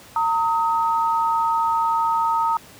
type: tone pair together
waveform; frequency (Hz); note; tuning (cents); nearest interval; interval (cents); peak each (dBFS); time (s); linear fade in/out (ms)
sine; 915 / 1264.7; A#5 / D#6; -32 / +28; tritone; 560; -19 / -22; 0.16-2.57; 2
effects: pink hiss -45 dBFS RMS until 2.79 s + high-pass 80 Hz 12 dB/octave